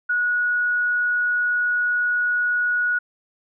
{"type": "tone", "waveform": "sine", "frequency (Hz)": 1459, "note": "F#6", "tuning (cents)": -25, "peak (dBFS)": -18, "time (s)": [0.09, 2.99], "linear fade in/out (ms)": 10, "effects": []}